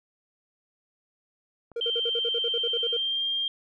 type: click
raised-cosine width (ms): 1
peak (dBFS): -34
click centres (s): 1.717
type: tone bursts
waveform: triangle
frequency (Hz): 468.4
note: A#4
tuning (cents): +8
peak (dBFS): -26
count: 13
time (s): 1.76-2.969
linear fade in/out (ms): 5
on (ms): 45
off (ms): 52
type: tone with pitch glide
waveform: sine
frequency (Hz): 3136 to 3198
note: G7 to G7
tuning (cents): 0 to +34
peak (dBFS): -25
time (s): 1.81-3.48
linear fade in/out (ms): 2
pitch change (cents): +34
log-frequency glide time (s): 2.8-3.25
effects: none